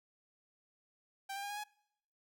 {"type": "tone with pitch steps", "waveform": "sawtooth", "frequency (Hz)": [784, 797.2, 810.7, 824.4, 838.3], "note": ["G5", "G5", "G#5", "G#5", "G#5"], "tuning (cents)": [0, 29, -42, -13, 16], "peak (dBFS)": -36, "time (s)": [1.29, 1.64], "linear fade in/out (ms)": 10, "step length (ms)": 70, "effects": ["noise-tail reverb RT60 0.8 s tail -25 dB re dry"]}